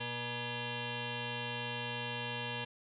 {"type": "tone with frequency modulation", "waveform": "sine", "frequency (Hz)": 1318.5, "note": "E6", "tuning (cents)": 0, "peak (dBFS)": -36, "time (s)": [0, 2.65], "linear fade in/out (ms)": 10, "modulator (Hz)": 360, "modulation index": 5.6, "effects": []}